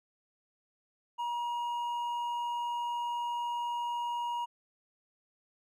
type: tone with hard clipping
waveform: triangle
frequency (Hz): 954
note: A#5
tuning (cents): +40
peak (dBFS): -33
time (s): 1.18-4.46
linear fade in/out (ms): 20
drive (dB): 8
effects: none